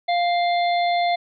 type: harmonic tone with a mistuned harmonic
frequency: 698.5 Hz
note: F5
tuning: in tune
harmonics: 1 / 3 / 5 / 6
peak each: -18 / -28 / -32 / -34 dBFS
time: 0.08-1.16 s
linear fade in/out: 10 ms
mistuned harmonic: 5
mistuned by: +15 cents
effects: none